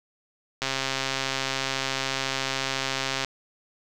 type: click train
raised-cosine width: 0.2 ms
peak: -9 dBFS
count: 353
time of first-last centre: 0.62-3.247 s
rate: 134 Hz
effects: none